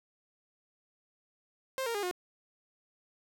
sawtooth tone with pitch steps, 527 / 464.1 / 408.7 / 360 Hz, C5 / A#4 / G#4 / F#4, +12 / -8 / -28 / -47 cents, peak -28 dBFS, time 1.78-2.112 s, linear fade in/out 0 ms, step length 83 ms, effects none

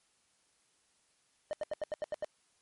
triangle tone bursts, 609 Hz, D#5, 37 cents flat, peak -30 dBFS, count 8, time 1.51-2.245 s, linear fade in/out 0 ms, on 21 ms, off 81 ms, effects white hiss -72 dBFS RMS until 2.61 s + MP3 48 kbps

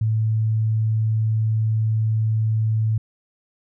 sine tone, 110 Hz, A2, in tune, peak -17 dBFS, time 0.01-2.98 s, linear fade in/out 5 ms, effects none

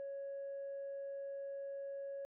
sine tone, 554.4 Hz, C#5, in tune, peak -40 dBFS, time 0-2.25 s, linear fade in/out 0 ms, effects tanh soft clip ceiling -39 dBFS

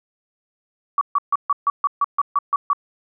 sine tone bursts, 1139 Hz, C#6, 47 cents sharp, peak -14 dBFS, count 11, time 0.98-2.732 s, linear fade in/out 2 ms, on 32 ms, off 140 ms, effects none

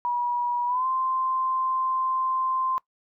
sine tone with pitch glide, 967 to 1042.4 Hz, B5 to C6, -37 to -7 cents, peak -23 dBFS, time 0.05-2.78 s, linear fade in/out 0 ms, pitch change +130 cents, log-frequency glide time 0.66-0.86 s, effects noise-tail reverb RT60 0.1 s tail -21 dB re dry

